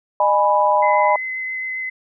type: chord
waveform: sine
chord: G# minor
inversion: second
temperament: equal with one note detuned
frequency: 609.1 / 830.6 / 987.8 Hz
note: D#5 / G#5 / B5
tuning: -37 / 0 / 0 cents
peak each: -18 / -18 / -16 dBFS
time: 0.2-1.16 s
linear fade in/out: 2 ms
type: tone with vibrato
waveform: sine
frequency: 2044 Hz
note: C7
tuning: 41 cents flat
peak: -23 dBFS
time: 0.82-1.9 s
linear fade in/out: 10 ms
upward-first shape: sine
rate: 7.5 Hz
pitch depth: 10 cents each way
effects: none